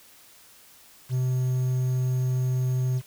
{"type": "tone with quantisation", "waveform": "triangle", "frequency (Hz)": 127.7, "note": "C3", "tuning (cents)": -42, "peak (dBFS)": -20, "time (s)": [1.09, 3.02], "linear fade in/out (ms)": 50, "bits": 8, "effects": ["white hiss -53 dBFS RMS until 3.06 s"]}